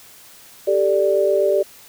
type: chord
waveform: sine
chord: G suspended second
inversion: none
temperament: equal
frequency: 392 / 440 / 587.3 Hz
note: G4 / A4 / D5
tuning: 0 / 0 / 0 cents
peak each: -18 / -22 / -17 dBFS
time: 0.67-1.63 s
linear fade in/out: 10 ms
effects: white hiss -45 dBFS RMS until 1.88 s